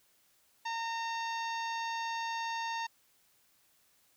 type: harmonic tone with a mistuned harmonic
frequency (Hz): 917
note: A#5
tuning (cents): -29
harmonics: 1 / 2 / 3 / 4 / 5 / 6 / 7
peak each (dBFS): -35 / -41 / -45 / -47 / -49 / -51 / -52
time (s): 0.65-2.87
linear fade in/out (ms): 10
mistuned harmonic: 3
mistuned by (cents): -22
effects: white hiss -69 dBFS RMS until 4.16 s